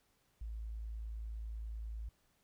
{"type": "tone", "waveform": "sine", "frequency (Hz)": 55, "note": "A1", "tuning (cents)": 0, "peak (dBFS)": -40, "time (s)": [0.41, 2.09], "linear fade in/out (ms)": 5, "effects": ["pink hiss -75 dBFS RMS until 2.43 s"]}